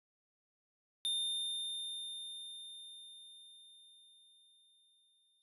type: tone with exponential decay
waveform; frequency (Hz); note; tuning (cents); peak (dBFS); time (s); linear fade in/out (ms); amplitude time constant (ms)
square; 3621; A7; +49; -33; 1.05-5.42; 0; 950
effects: resampled to 32000 Hz